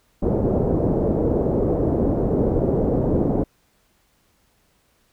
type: low-pass noise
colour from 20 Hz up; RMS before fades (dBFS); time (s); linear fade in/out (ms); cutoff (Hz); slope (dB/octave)
white; -20; 0.22-3.44; 10; 510; 24
effects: pink hiss -63 dBFS RMS until 5.12 s